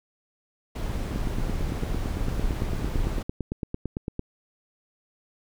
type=noise; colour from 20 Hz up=brown; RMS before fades=-28 dBFS; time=0.75-3.23 s; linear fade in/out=10 ms
type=click train; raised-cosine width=3 ms; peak=-16 dBFS; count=28; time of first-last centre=1.16-4.194 s; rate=8.9 Hz
effects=none